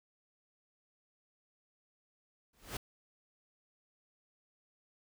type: noise with exponential growth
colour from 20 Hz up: pink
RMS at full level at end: -36 dBFS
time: 2.53-2.77 s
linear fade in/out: 5 ms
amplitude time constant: 51 ms
effects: none